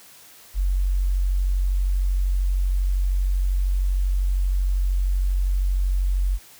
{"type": "tone", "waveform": "sine", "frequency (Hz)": 46.4, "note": "F#1", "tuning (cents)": 6, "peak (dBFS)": -18, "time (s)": [0.54, 6.39], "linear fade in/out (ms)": 50, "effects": ["white hiss -48 dBFS RMS until 6.59 s"]}